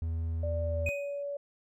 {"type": "tone with vibrato", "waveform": "triangle", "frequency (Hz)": 82, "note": "E2", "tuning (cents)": -9, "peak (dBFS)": -28, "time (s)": [0.02, 0.89], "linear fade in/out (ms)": 0, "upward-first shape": "sine", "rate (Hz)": 19, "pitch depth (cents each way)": 8}
{"type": "tone with pitch glide", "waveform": "sine", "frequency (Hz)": [587.3, 569.6], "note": ["D5", "C#5"], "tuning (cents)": [0, 47], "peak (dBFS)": -33, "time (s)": [0.43, 1.37], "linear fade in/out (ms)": 5, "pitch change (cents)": -53, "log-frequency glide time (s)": [0.62, 0.93]}
{"type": "tone with exponential decay", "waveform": "triangle", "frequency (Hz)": 2500, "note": "D#7", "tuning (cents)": 8, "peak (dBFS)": -27, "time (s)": [0.86, 1.23], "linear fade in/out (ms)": 5, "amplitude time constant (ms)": 80}
{"effects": []}